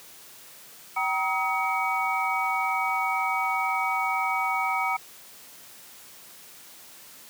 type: tone cluster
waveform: sine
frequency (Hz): 766 / 948 / 1270 / 2249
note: G5 / A#5 / D#6 / C#7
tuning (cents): -40 / +29 / +35 / +24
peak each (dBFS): -29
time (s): 0.96-4.97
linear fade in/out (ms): 10
effects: white hiss -48 dBFS RMS until 7.29 s + high-pass 100 Hz 12 dB/octave